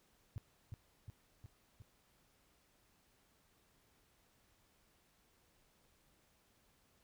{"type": "tone with echo", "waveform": "sine", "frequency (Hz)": 105.9, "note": "G#2", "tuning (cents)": 34, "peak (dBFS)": -39, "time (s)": [0.36, 0.38], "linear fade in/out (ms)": 0, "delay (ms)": 360, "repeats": 4, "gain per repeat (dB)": -3, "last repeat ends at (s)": 1.82, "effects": ["pink hiss -73 dBFS RMS until 7.03 s"]}